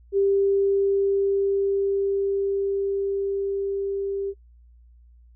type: tone with level ramp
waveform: sine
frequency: 395.1 Hz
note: G4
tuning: 14 cents sharp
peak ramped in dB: -17 to -25 dBFS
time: 0.12-4.34 s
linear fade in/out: 50 ms
effects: noise-tail reverb RT60 0.1 s tail -18 dB re dry + added 59 Hz sine -49 dBFS peak until 5.35 s